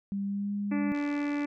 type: tone with pitch glide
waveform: sine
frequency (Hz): 198.8 to 203.3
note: G3 to G#3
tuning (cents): +25 to -37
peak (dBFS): -29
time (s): 0.12-0.92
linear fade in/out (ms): 0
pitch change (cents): +38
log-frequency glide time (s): 0.25-0.52
type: harmonic tone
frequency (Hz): 290.3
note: D4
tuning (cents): -20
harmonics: 1 / 2 / 3 / 4 / 5 / 6 / 7 / 8 / 9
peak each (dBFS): -28 / -42 / -44 / -46 / -49 / -47 / -45 / -46 / -52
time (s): 0.71-1.46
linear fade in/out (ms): 10
type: click train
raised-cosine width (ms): 0.2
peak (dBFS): -31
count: 40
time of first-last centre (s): 0.95-1.446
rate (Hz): 78.7
effects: none